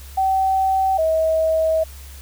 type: tone pair in turn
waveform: sine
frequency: 767 / 640.3 Hz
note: G5 / D#5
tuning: -38 / +49 cents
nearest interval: minor third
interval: 313 cents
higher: first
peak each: -15 dBFS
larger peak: neither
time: 0.17-0.98 / 0.98-1.84 s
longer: second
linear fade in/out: 10 ms
effects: added 68 Hz sine -36 dBFS peak until 2.21 s + white hiss -44 dBFS RMS until 2.21 s